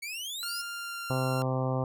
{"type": "exponential sweep", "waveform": "sawtooth", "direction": "up", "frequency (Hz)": [2210, 5400], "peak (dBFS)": -32, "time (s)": [0.02, 0.62], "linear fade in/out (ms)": 10}
{"type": "tone with pitch glide", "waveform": "sawtooth", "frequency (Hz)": [1397, 1377.8], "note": ["F6", "F6"], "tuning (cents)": [0, -24], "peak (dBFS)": -32, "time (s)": [0.43, 1.42], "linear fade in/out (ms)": 0, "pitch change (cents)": -24, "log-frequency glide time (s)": [0.73, 1.24]}
{"type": "harmonic tone", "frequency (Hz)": 130, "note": "C3", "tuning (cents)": -11, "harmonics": [1, 2, 3, 4, 5, 6, 7, 8, 9], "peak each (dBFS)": [-29, -35, -39, -34, -38, -39, -42, -41, -43], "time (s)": [1.1, 1.84], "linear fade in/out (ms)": 2}
{"effects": []}